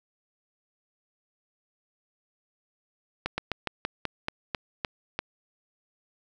slowing click train, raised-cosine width 0.3 ms, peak -12 dBFS, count 10, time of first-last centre 3.26-5.19 s, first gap 120 ms, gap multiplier 1.14, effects none

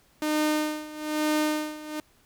sawtooth tone with tremolo, 305 Hz, D#4, 34 cents flat, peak -18 dBFS, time 0.22-2 s, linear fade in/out 2 ms, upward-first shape sine, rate 1.1 Hz, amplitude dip 85%, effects pink hiss -62 dBFS RMS until 2.25 s

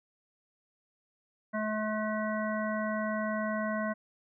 harmonic tone, 214.9 Hz, A3, 41 cents flat, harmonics 1 / 3 / 5 / 7 / 9, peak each -33 / -34 / -38 / -39 / -41 dBFS, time 1.53-3.94 s, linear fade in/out 20 ms, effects none

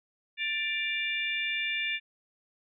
harmonic tone with a mistuned harmonic, 590 Hz, D5, 8 cents sharp, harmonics 3 / 4 / 5 / 6, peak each -35 / -31 / -36 / -37 dBFS, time 0.37-2 s, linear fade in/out 50 ms, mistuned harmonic 5, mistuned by -79 cents, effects none

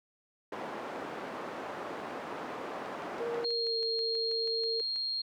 white band-pass noise, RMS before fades -40 dBFS, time 0.52-3.45 s, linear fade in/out 5 ms, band 260 to 910 Hz, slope 12 dB/octave
click train, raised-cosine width 0.2 ms, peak -33 dBFS, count 14, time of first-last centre 2.86-4.96 s, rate 6.19 Hz
sine tone with pitch glide, 469.9 to 452.1 Hz, A#4 to A4, +14 to +47 cents, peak -33 dBFS, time 3.2-4.81 s, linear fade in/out 5 ms, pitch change -67 cents, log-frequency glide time 3.45-3.78 s
sine tone, 4239 Hz, C8, 22 cents sharp, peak -31 dBFS, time 3.44-5.22 s, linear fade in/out 10 ms
effects none

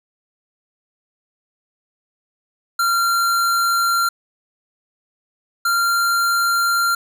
square tone pair in turn, 1378 / 1384.4 Hz, F6 / F6, -24 / -16 cents, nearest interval unison, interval 8 cents, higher second, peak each -16 dBFS, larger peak neither, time 2.79-4.09 / 5.65-6.95 s, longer neither, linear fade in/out 5 ms, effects none

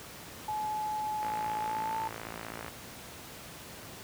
sine tone with pitch glide, 854 to 886.7 Hz, G#5 to A5, +48 to +13 cents, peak -31 dBFS, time 0.48-2.08 s, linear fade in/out 5 ms, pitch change +65 cents, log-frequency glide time 1.58-1.97 s
click train, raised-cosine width 0.5 ms, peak -24 dBFS, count 82, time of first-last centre 1.23-2.682 s, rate 55.8 Hz
effects pink hiss -46 dBFS RMS until 4.03 s + high-pass 80 Hz 12 dB/octave

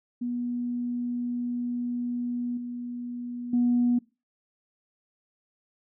sine tone with level steps, 242.8 Hz, B3, 29 cents flat, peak -27 / -32 / -19 dBFS, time 0.21-3.99 s, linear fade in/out 10 ms, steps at 2.57 / 3.53 s, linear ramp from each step 5 ms, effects noise-tail reverb RT60 0.3 s tail -23 dB re dry + tanh soft clip ceiling -15 dBFS

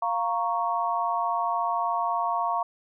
sine chord, Bb minor, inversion second, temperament equal, 698.5 / 932.3 / 1108.7 Hz, F5 / Bb5 / Db6, 0 / 0 / 0 cents, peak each -28 dBFS, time 0.02-2.63 s, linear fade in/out 5 ms, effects none

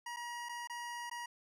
25% pulse tone with dropouts, 955 Hz, A#5, 42 cents sharp, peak -37 dBFS, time 0.06-1.26 s, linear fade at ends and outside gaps 5 ms, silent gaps 0.163-0.168 / 0.488-0.492 / 0.674-0.697 / 1.098-1.112 s, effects low-pass 11000 Hz 12 dB/octave + 13-bit

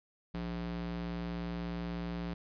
square tone with high-pass filter, 58.27 Hz, A#1, in tune, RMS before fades -38 dBFS, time 0.34-2.34 s, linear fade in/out 5 ms, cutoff 120 Hz, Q 3.3, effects resampled to 11025 Hz + 12-bit

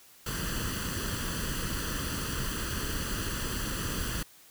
pink noise with comb filter, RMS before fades -33 dBFS, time 0.26-4.23 s, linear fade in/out 5 ms, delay 0.66 ms, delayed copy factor +0.75, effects white hiss -56 dBFS RMS until 4.5 s

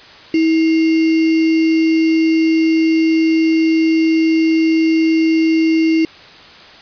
sine tone with sample-and-hold, 322.1 Hz, E4, 40 cents flat, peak -10 dBFS, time 0.34-6.05 s, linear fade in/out 2 ms, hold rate 2450 Hz, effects white hiss -39 dBFS RMS until 6.81 s + resampled to 11025 Hz

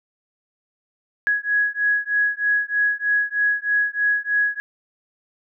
sine beating tone pair, 1668 / 1671.2 Hz, G#6 / G#6, +7 / +10 cents, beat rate 3.2 Hz, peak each -21 dBFS, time 1.27-4.6 s, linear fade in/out 0 ms, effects none

